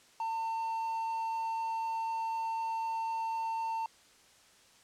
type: tone with quantisation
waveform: triangle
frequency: 902 Hz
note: A5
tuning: 43 cents sharp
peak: -30 dBFS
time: 0.2-3.86 s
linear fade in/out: 2 ms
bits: 9
effects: white hiss -61 dBFS RMS until 4.83 s + low-pass 8000 Hz 12 dB/octave